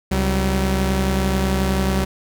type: tone pair together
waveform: sawtooth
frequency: 67.3 / 190.66 Hz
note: C2 / G3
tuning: +49 / -48 cents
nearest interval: octave + tritone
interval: 1803 cents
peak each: -16 dBFS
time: 0.11-2.05 s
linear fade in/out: 10 ms
effects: none